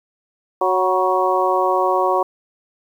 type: harmonic tone with a mistuned harmonic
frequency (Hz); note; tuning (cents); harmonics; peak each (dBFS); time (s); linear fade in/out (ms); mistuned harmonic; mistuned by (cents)
185; F#3; 0; 2 / 3 / 4 / 5 / 6; -21 / -21 / -21 / -21 / -21; 0.61-2.23; 5; 5; +48
effects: 8-bit